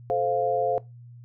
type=chord; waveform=sine; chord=F major; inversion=first; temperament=just; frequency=436.5 / 523.8 / 698.5 Hz; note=A4 / C5 / F5; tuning=-14 / +2 / 0 cents; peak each=-28 / -26 / -25 dBFS; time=0.1-0.78 s; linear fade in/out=0 ms; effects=noise-tail reverb RT60 0.2 s tail -19 dB re dry + added 120 Hz sine -43 dBFS peak until 1.24 s